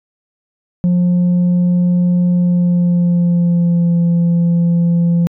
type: tone with pitch glide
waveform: sine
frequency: 177.4 to 170.96 Hz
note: F3 to F3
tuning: +27 to -37 cents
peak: -7 dBFS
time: 0.84-5.27 s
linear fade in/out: 0 ms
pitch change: -64 cents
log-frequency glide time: 2.31-3.98 s
effects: tanh soft clip ceiling -9 dBFS